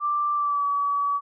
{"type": "tone with pitch glide", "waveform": "sine", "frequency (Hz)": [1177, 1140.9], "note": ["D6", "C#6"], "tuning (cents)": [3, 50], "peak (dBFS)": -21, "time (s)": [0, 1.21], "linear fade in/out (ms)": 50, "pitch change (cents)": -53, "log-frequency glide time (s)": [0.34, 0.66], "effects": []}